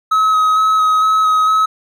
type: tone with vibrato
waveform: triangle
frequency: 1276 Hz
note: D#6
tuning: 43 cents sharp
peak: -8 dBFS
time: 0.11-1.66 s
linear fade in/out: 10 ms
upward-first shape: square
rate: 2.2 Hz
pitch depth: 11 cents each way
effects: none